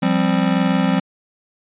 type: chord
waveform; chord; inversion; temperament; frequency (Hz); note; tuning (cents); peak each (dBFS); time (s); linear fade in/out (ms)
square; F suspended second; none; just; 174.61 / 196.44 / 261.9; F3 / G3 / C4; 0 / +4 / +2; -20; 0.02-1; 10
effects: resampled to 8000 Hz